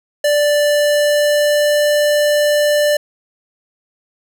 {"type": "tone with pitch glide", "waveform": "square", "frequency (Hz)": [587.3, 591], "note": ["D5", "D5"], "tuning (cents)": [0, 11], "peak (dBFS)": -12, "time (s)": [0.24, 2.97], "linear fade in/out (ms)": 5, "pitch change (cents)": 11, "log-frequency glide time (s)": [0.65, 1.86], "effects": []}